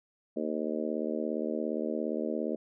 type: harmonic tone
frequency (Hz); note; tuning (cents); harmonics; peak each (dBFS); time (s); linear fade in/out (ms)
77.3; D#2; -11; 3 / 4 / 5 / 6 / 7 / 8; -35 / -36 / -37 / -38 / -38 / -39; 0.36-2.56; 10
effects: none